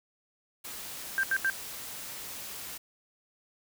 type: noise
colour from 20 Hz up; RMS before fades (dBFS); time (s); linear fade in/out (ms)
white; -41; 0.64-2.78; 10
type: tone bursts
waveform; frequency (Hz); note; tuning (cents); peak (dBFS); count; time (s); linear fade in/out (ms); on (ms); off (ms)
sine; 1577; G6; +10; -24; 3; 1.18-1.499; 0; 53; 80
effects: none